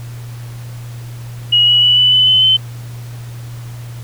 sine tone with pitch steps, 2900 / 2927 / 2954 / 2982 / 3009 / 3037 / 3065 Hz, F#7 / F#7 / F#7 / F#7 / F#7 / F#7 / G7, -35 / -19 / -3 / +13 / +28 / +44 / -40 cents, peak -7 dBFS, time 1.52-2.57 s, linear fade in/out 10 ms, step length 150 ms, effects added 119 Hz sine -26 dBFS peak until 4.03 s + pink hiss -40 dBFS RMS until 4.03 s

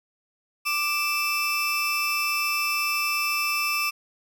30% pulse tone pair together, 1177.3 / 2646 Hz, D6 / E7, +4 / +6 cents, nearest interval octave + major second, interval 1402 cents, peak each -25 / -22 dBFS, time 0.65-3.91 s, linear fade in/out 20 ms, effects none

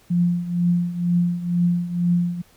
sine tone with tremolo, 174.61 Hz, F3, in tune, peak -14 dBFS, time 0.1-2.42 s, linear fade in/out 10 ms, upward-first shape triangle, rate 2.1 Hz, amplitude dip 80%, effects pink hiss -55 dBFS RMS until 2.56 s

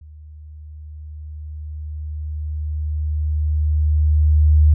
sine tone with level ramp, 76 Hz, D#2, 40 cents flat, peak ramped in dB -38 to -8 dBFS, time 0.01-4.74 s, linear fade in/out 5 ms, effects none

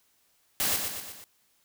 white noise with echo, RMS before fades -27 dBFS, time 0.6-0.76 s, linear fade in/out 0 ms, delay 120 ms, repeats 4, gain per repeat -5 dB, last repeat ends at 1.24 s, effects white hiss -68 dBFS RMS until 1.64 s

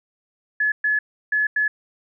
sine tone bursts at uneven times, 1708 Hz, G#6, 48 cents sharp, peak -17 dBFS, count 4, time 0.6-0.72 / 0.84-0.99 / 1.32-1.47 / 1.56-1.68 s, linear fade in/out 5 ms, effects none

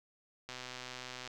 click train, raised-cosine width 0.2 ms, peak -26 dBFS, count 100, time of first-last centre 0.49-1.276 s, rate 126 Hz, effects none

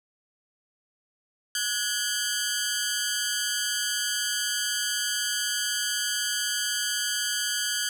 10% pulse ring-modulated tone, 1568 Hz, G6, in tune, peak -14 dBFS, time 1.55-7.89 s, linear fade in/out 2 ms, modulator 110 Hz, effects none

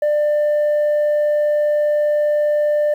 sine tone, 595 Hz, D5, 22 cents sharp, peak -11 dBFS, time 0.02-2.94 s, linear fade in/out 5 ms, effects tanh soft clip ceiling -13 dBFS + 8-bit

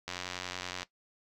click train, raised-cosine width 0.2 ms, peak -19 dBFS, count 69, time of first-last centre 0.08-0.831 s, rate 90.6 Hz, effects noise-tail reverb RT60 0.1 s tail -17 dB re dry

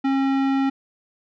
sine tone with tanh clipping, 270.9 Hz, C#4, 40 cents flat, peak -20 dBFS, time 0.04-0.7 s, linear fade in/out 10 ms, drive 18 dB, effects none

